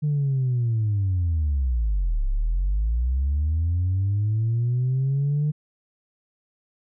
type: linear two-way sweep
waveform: sine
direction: down then up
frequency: 151.5 to 32.57 to 151.5 Hz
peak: -18 dBFS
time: 0.02-5.52 s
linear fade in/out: 20 ms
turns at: 2.26 s
effects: tanh soft clip ceiling -17 dBFS